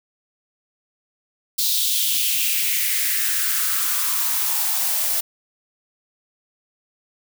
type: noise with high-pass filter sweep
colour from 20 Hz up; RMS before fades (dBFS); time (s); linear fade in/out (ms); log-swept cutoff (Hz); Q
blue; -21; 1.58-5.21; 10; 4100 to 610; 3.4
effects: none